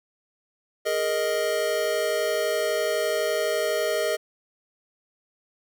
square chord, Ab suspended second, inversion none, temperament just, 415.3 / 467.2 / 623 Hz, Ab4 / Bb4 / Eb5, 0 / +4 / +2 cents, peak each -30 / -29 / -26 dBFS, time 0.85-4.17 s, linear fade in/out 20 ms, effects none

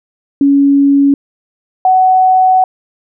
sine tone pair in turn, 280 / 747.5 Hz, C#4 / F#5, +18 / +17 cents, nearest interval octave + perfect fourth, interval 1699 cents, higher second, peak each -5 dBFS, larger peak neither, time 0.41-1.14 / 1.85-2.64 s, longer second, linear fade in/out 2 ms, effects none

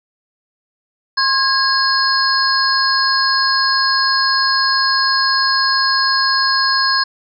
sine tone cluster, 1063 / 1637 / 4314 / 5070 Hz, C6 / G#6 / C#8 / D#8, +27 / -25 / -48 / +32 cents, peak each -18 dBFS, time 1.17-7.04 s, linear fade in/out 10 ms, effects none

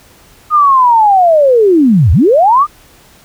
sine linear two-way sweep, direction down then up, 1244.5 to 69.3 to 1244.5 Hz, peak -4 dBFS, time 0.5-2.67 s, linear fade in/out 50 ms, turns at 2.12 s, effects pink hiss -43 dBFS RMS until 3.24 s

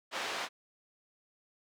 pink band-pass noise, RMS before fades -37 dBFS, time 0.11-0.49 s, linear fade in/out 50 ms, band 630 to 4400 Hz, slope 12 dB/octave, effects none

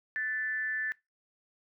sine tone with frequency modulation, 1760 Hz, A6, in tune, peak -30 dBFS, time 0.16-0.92 s, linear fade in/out 0 ms, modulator 253 Hz, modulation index 0.39, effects noise-tail reverb RT60 0.2 s tail -21 dB re dry

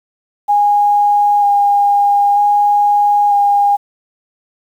sine tone with vibrato, 817 Hz, G#5, 29 cents flat, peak -8 dBFS, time 0.48-3.77 s, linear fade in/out 20 ms, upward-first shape square, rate 0.53 Hz, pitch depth 11 cents each way, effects 7-bit

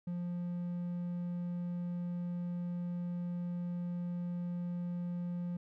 triangle tone, 175.4 Hz, F3, 8 cents sharp, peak -33 dBFS, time 0.07-5.57 s, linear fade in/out 5 ms, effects none

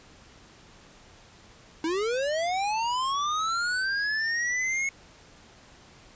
square linear sweep, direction up, 310 to 2192 Hz, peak -26 dBFS, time 1.84-4.89 s, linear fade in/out 2 ms, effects pink hiss -53 dBFS RMS until 6.15 s + resampled to 16000 Hz

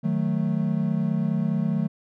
triangle chord, D# diminished, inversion none, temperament equal, 155.56 / 185 / 220 Hz, D#3 / F#3 / A3, 0 / 0 / 0 cents, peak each -24 dBFS, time 0.03-1.88 s, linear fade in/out 20 ms, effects none

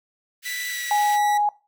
pink high-pass noise, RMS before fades -36 dBFS, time 0.42-1.19 s, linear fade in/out 50 ms, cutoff 1600 Hz, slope 48 dB/octave
sawtooth tone with pitch glide, 1975.5 to 1948.3 Hz, B6 to B6, 0 to -24 cents, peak -25 dBFS, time 0.45-1.38 s, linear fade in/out 10 ms, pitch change -24 cents, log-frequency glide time 0.68-0.81 s
sine tone, 830.6 Hz, G#5, in tune, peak -17 dBFS, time 0.91-1.49 s, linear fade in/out 2 ms
effects noise-tail reverb RT60 0.3 s tail -20 dB re dry

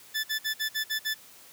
20% pulse tone bursts, 1748 Hz, A6, 12 cents flat, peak -22 dBFS, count 7, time 0.14-1.145 s, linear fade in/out 20 ms, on 99 ms, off 52 ms, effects white hiss -52 dBFS RMS until 1.52 s + high-pass 80 Hz 12 dB/octave

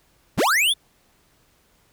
square linear sweep, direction up, 35.95 to 3615 Hz, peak -17 dBFS, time 0.37-0.74 s, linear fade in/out 20 ms, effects pink hiss -61 dBFS RMS until 1.92 s

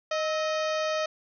harmonic tone with a mistuned harmonic, 622 Hz, D#5, 1 cent flat, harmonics 1 / 2 / 3 / 4 / 5 / 6 / 7 / 8 / 9 / 10, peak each -27 / -33 / -37 / -39 / -41 / -43 / -44 / -45 / -46 / -47 dBFS, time 0.11-1.06 s, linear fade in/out 5 ms, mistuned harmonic 2, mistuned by +67 cents, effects none

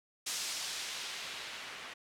blue noise with low-pass filter sweep, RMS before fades -41 dBFS, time 0.26-1.94 s, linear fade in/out 10 ms, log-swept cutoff 6800 to 2000 Hz, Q 0.9, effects none

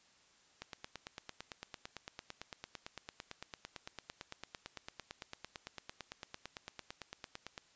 click train, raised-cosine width 0.2 ms, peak -26 dBFS, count 63, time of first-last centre 0.62-7.578 s, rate 8.91 Hz, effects white hiss -67 dBFS RMS until 7.75 s + resampled to 16000 Hz

